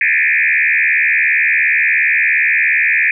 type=tone with frequency modulation; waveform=sine; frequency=2093 Hz; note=C7; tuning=in tune; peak=-10 dBFS; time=0.01-3.11 s; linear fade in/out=2 ms; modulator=77.2 Hz; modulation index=5; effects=none